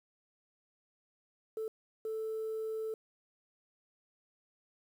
sine tone bursts at uneven times, 440 Hz, A4, in tune, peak -33 dBFS, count 2, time 1.57-1.68 / 2.05-2.94 s, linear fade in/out 2 ms, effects tanh soft clip ceiling -32 dBFS + 10-bit

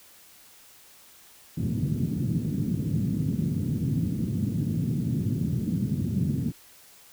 pink band-pass noise, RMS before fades -27 dBFS, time 1.57-6.52 s, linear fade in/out 10 ms, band 110 to 240 Hz, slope 24 dB/octave, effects white hiss -53 dBFS RMS until 7.12 s

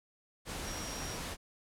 sine tone in noise, 5630 Hz, F8, 13 cents sharp, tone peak -45 dBFS, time 0.63-1.19 s, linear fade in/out 50 ms, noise pink, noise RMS -40 dBFS, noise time 0.45-1.37 s, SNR -8 dB, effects low-pass 11000 Hz 12 dB/octave

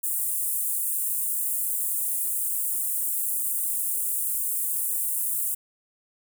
pink high-pass noise, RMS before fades -27 dBFS, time 0.03-5.55 s, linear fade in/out 10 ms, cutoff 8500 Hz, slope 48 dB/octave, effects none

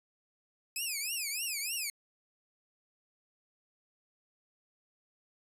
10% pulse tone with vibrato, 2503 Hz, D#7, 10 cents sharp, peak -25 dBFS, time 0.76-1.9 s, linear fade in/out 2 ms, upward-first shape triangle, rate 3.3 Hz, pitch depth 260 cents each way, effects resampled to 32000 Hz

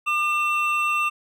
triangle tone pair together, 1201.4 / 2697 Hz, D6 / E7, +39 / +39 cents, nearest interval octave + major second, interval 1400 cents, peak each -21 dBFS, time 0.06-1.1 s, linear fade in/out 20 ms, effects none

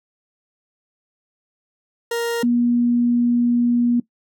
40% pulse / sine tone pair in turn, 467.9 / 240.1 Hz, A#4 / B3, +6 / -49 cents, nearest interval octave, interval 1155 cents, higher first, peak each -19 / -14 dBFS, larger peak second, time 2.11-2.43 / 2.43-4 s, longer second, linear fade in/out 5 ms, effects noise-tail reverb RT60 0.1 s tail -18 dB re dry

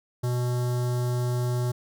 square tone with notch filter, 123.1 Hz, B2, 5 cents flat, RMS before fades -26 dBFS, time 0.23-1.72 s, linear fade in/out 10 ms, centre 2400 Hz, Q 0.69, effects none

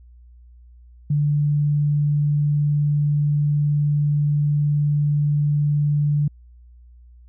sine tone, 146.83 Hz, D3, in tune, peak -16 dBFS, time 1.1-6.28 s, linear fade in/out 5 ms, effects added 60 Hz sine -44 dBFS peak until 7.28 s

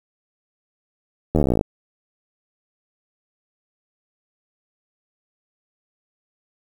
slowing click train, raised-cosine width 2 ms, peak -5 dBFS, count 18, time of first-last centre 1.35-1.611 s, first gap 12 ms, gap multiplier 1.03, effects 7-bit

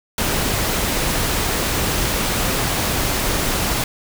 pink noise, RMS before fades -20 dBFS, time 0.18-3.84 s, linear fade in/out 2 ms, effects none

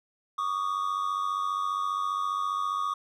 triangle tone pair together, 1127 / 1221.9 Hz, C#6 / D#6, +28 / -32 cents, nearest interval minor second, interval 140 cents, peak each -28 dBFS, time 0.38-2.94 s, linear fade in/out 5 ms, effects none

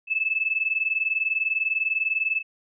sine tone pair together, 2607 / 2627 Hz, E7 / E7, -20 / -7 cents, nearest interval unison, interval 13 cents, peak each -25 dBFS, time 0.07-2.43 s, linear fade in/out 50 ms, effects none

